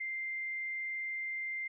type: tone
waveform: sine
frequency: 2093 Hz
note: C7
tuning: in tune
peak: -35 dBFS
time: 0-1.68 s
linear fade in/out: 10 ms
effects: none

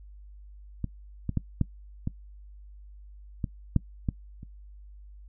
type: clicks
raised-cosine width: 5 ms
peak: -17 / -16 / -13 / -11 / -16 / -16 / -9 / -14 / -30 dBFS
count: 9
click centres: 0.843 / 1.293 / 1.373 / 1.613 / 2.074 / 3.442 / 3.763 / 4.088 / 4.431 s
effects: noise-tail reverb RT60 0.1 s tail -20 dB re dry + added 50 Hz sine -45 dBFS peak until 5.28 s

